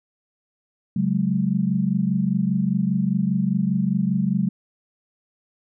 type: tone cluster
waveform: sine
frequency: 138.4 / 185.9 / 210.9 Hz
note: C#3 / F#3 / G#3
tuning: -2 / +8 / +27 cents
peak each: -26 / -21 / -23 dBFS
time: 0.96-4.49 s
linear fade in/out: 5 ms
effects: none